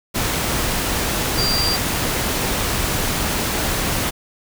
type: tone in noise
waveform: sine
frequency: 4731 Hz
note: D8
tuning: 12 cents sharp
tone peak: -19 dBFS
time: 1.37-1.77 s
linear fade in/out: 20 ms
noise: pink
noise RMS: -21 dBFS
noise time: 0.14-4.11 s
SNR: -1 dB
effects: none